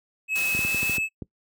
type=tone with pitch glide; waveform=triangle; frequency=2576 to 2603 Hz; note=E7 to E7; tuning=-41 to -22 cents; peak=-22 dBFS; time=0.28-1.09 s; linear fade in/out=50 ms; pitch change=+19 cents; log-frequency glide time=0.58-0.67 s
type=noise; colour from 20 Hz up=white; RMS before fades=-33 dBFS; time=0.35-0.98 s; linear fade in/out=10 ms
type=clicks; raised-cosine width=3 ms; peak=-20 dBFS; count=8; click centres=0.549 / 0.591 / 0.649 / 0.746 / 0.83 / 0.896 / 0.982 / 1.222 s
effects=noise-tail reverb RT60 0.1 s tail -21 dB re dry + high-pass 60 Hz 12 dB/octave